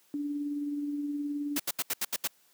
sine tone with tremolo, 290 Hz, D4, 22 cents flat, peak -29 dBFS, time 0.14-1.58 s, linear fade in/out 0 ms, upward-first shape sine, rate 19 Hz, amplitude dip 30%
white noise bursts, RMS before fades -30 dBFS, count 7, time 1.56-2.275 s, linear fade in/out 5 ms, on 37 ms, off 76 ms
effects white hiss -65 dBFS RMS until 2.53 s + high-pass 150 Hz 12 dB/octave

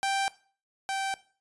sawtooth tone pair in turn, 784 / 778.1 Hz, G5 / G5, 0 / -13 cents, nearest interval unison, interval 13 cents, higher first, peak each -22 / -25 dBFS, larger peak first, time 0.03-0.28 / 0.89-1.14 s, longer neither, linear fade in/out 0 ms, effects noise-tail reverb RT60 0.4 s tail -18 dB re dry + resampled to 24000 Hz

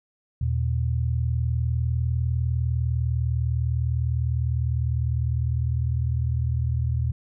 sine tone pair together, 80.09 / 120 Hz, E2 / B2, -49 / -49 cents, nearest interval perfect fifth, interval 700 cents, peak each -24 dBFS, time 0.41-7.12 s, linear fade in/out 5 ms, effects none

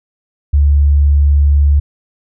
sine tone, 71.9 Hz, D2, 36 cents flat, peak -6 dBFS, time 0.53-1.8 s, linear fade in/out 10 ms, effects none

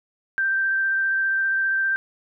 sine tone with vibrato, 1568 Hz, G6, in tune, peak -19 dBFS, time 0.38-1.96 s, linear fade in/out 0 ms, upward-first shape sine, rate 15 Hz, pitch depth 10 cents each way, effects none

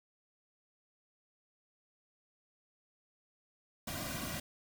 pink noise with comb filter, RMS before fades -40 dBFS, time 3.87-4.4 s, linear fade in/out 5 ms, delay 2.3 ms, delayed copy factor -0.95, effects none

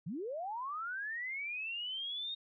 sine linear sweep, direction up, 138.59 to 3729 Hz, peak -37 dBFS, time 0.06-2.35 s, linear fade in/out 10 ms, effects none

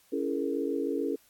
sine chord, A# half-diminished seventh, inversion first, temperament just, 279.7 / 335.6 / 419.5 / 466.2 Hz, C#4 / E4 / G#4 / A#4, +16 / +31 / +17 / 0 cents, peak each -32 / -34 / -33 / -34 dBFS, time 0.12-1.16 s, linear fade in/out 10 ms, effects white hiss -63 dBFS RMS until 1.29 s + AAC 64 kbps

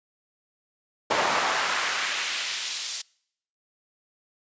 brown noise with high-pass filter sweep, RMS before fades -27 dBFS, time 1.1-3.02 s, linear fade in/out 10 ms, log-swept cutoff 700 to 5000 Hz, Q 1.1, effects noise-tail reverb RT60 0.7 s tail -26 dB re dry + resampled to 16000 Hz

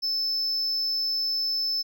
triangle tone, 5260 Hz, E8, 5 cents flat, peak -23 dBFS, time 0.02-1.83 s, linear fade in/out 20 ms, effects none

